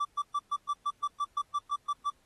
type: tone bursts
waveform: triangle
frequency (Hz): 1163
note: D6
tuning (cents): -17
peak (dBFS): -25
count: 13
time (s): 0-2.103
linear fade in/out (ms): 10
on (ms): 51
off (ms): 120
effects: pink hiss -69 dBFS RMS until 2.25 s + AAC 32 kbps